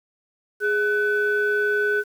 sine tone pair together, 415.3 / 1501.5 Hz, G#4 / F#6, 0 / +25 cents, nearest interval octave + minor seventh, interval 2225 cents, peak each -21 / -20 dBFS, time 0.6-2.04 s, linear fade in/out 50 ms, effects tanh soft clip ceiling -13 dBFS + 8-bit

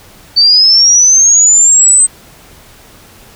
sine linear sweep, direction up, 4525 to 8230 Hz, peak -3 dBFS, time 0.36-2.07 s, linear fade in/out 20 ms, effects pink hiss -39 dBFS RMS until 3.35 s

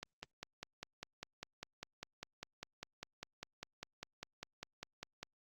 click train, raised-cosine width 0.2 ms, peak -26 dBFS, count 27, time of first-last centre 0.03-5.23 s, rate 5 Hz, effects Opus 48 kbps

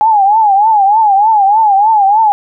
sine tone with vibrato, 834 Hz, G#5, 7 cents sharp, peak -5 dBFS, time 0.01-2.32 s, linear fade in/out 0 ms, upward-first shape triangle, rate 3.3 Hz, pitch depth 150 cents each way, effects none

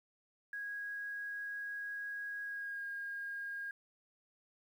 sine tone with pitch glide, 1649 to 1623.5 Hz, G#6 to G#6, -13 to -40 cents, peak -39 dBFS, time 0.53-3.71 s, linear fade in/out 2 ms, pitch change -27 cents, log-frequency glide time 2.43-2.86 s, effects 11-bit

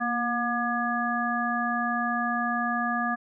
harmonic tone with a mistuned harmonic, 240 Hz, B3, 49 cents flat, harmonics 1 / 3 / 5 / 7, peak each -30 / -30 / -30 / -30 dBFS, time 0-3.16 s, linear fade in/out 20 ms, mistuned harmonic 1, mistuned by -34 cents, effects none

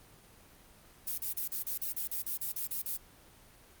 violet noise bursts, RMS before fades -35 dBFS, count 13, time 1.07-2.968 s, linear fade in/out 5 ms, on 110 ms, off 39 ms, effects pink hiss -58 dBFS RMS until 3.8 s + Opus 24 kbps

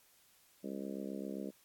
harmonic tone, 67.6 Hz, C#2, 43 cents flat, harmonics 3 / 4 / 5 / 6 / 7 / 8 / 9, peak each -43 / -45 / -47 / -49 / -50 / -51 / -52 dBFS, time 0.63-1.51 s, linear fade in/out 20 ms, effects white hiss -67 dBFS RMS until 1.64 s + AAC 64 kbps

